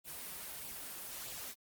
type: noise with flanger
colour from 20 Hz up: white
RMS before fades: -45 dBFS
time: 0.04-1.55 s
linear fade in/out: 50 ms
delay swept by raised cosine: 0.24 to 5.54 ms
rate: 1.6 Hz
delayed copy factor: +0.5
effects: Opus 32 kbps